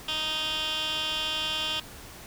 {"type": "tone with band-pass filter", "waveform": "15% pulse", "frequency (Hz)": 311.1, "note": "D#4", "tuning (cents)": 0, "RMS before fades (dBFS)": -30, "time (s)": [0.08, 1.8], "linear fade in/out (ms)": 5, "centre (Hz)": 3300, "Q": 3.1, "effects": ["pink hiss -45 dBFS RMS until 2.26 s"]}